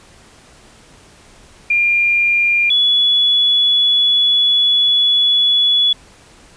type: tone pair in turn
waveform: sine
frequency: 2400 / 3406 Hz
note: D7 / G#7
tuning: +37 / +43 cents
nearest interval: tritone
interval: 606 cents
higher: second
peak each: -11 / -10 dBFS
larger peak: second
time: 1.7-2.7 / 2.7-5.93 s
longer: second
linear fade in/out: 5 ms
effects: pink hiss -45 dBFS RMS until 6.56 s + resampled to 22050 Hz